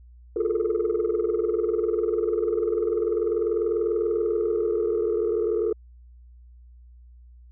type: tone cluster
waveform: sine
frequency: 351.5 / 418.4 / 438.6 / 458.9 Hz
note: F4 / G#4 / A4 / A#4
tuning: +11 / +13 / -6 / -27 cents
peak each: -26 dBFS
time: 0.36-5.73 s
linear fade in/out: 5 ms
effects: tanh soft clip ceiling -16 dBFS + added 60 Hz sine -46 dBFS peak until 7.51 s